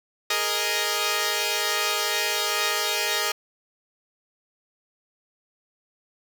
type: chord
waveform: 5% pulse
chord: Ab suspended second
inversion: none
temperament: equal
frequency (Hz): 415.3 / 466.2 / 622.3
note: Ab4 / Bb4 / Eb5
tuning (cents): 0 / 0 / 0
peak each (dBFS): -16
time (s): 0.3-3.32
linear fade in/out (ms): 5
effects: none